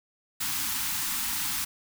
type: band-stop noise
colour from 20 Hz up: white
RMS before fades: -30 dBFS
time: 0.4-1.65 s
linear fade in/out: 10 ms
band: 320 to 790 Hz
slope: 96 dB/octave
effects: none